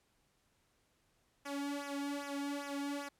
sawtooth tone with flanger, 283.5 Hz, C#4, 39 cents sharp, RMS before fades -40 dBFS, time 1.45-3.09 s, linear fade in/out 10 ms, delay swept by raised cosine 0.23 to 2.03 ms, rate 2.5 Hz, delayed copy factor -0.9, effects pink hiss -75 dBFS RMS until 3.19 s + low-pass 12000 Hz 12 dB/octave

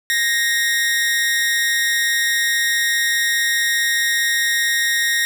sawtooth tone with amplitude modulation, 1864.7 Hz, A#6, in tune, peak -10 dBFS, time 0.1-5.25 s, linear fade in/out 0 ms, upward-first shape sine, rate 235 Hz, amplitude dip 55%, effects none

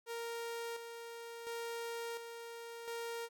sawtooth tone with tremolo, 465.4 Hz, A#4, 3 cents flat, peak -36 dBFS, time 0.06-3.29 s, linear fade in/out 50 ms, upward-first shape square, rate 0.71 Hz, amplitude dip 50%, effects 13-bit

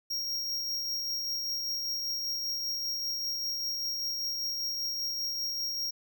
square tone with tremolo, 5588 Hz, F8, in tune, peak -30 dBFS, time 0.1-5.91 s, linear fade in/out 10 ms, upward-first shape triangle, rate 5.1 Hz, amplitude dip 30%, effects none

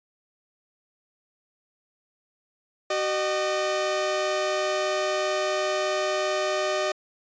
sawtooth tone pair together, 379 / 610 Hz, F#4 / D#5, +42 / -34 cents, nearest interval minor sixth, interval 824 cents, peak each -25 / -21 dBFS, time 2.9-6.92 s, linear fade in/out 5 ms, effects resampled to 16000 Hz

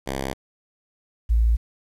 5% pulse / sine tone pair in turn, 67 / 56.45 Hz, C2 / A1, +42 / +45 cents, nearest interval minor third, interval 297 cents, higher first, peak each -15 dBFS, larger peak neither, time 0.06-0.34 / 1.29-1.57 s, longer neither, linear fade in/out 20 ms, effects resampled to 32000 Hz + 9-bit

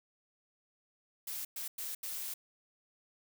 blue noise bursts at uneven times, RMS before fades -40 dBFS, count 4, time 1.27-1.45 / 1.56-1.68 / 1.78-1.95 / 2.03-2.34 s, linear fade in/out 5 ms, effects none

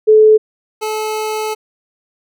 sine / 25% pulse tone pair in turn, 432.2 / 432.2 Hz, A4 / A4, -31 / -31 cents, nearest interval unison, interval 0 cents, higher neither, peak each -4 / -14 dBFS, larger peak first, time 0.07-0.38 / 0.81-1.55 s, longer second, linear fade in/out 20 ms, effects none

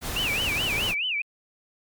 pink noise, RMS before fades -31 dBFS, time 0.01-0.95 s, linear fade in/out 50 ms
sine tone with vibrato, 2637 Hz, E7, in tune, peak -24 dBFS, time 0.16-1.22 s, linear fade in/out 5 ms, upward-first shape sine, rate 4.7 Hz, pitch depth 250 cents each way
effects MP3 96 kbps

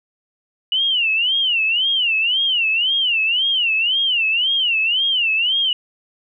sine tone with vibrato, 2901 Hz, F#7, 35 cents flat, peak -15 dBFS, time 0.72-5.73 s, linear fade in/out 2 ms, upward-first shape sine, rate 1.9 Hz, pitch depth 200 cents each way, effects none

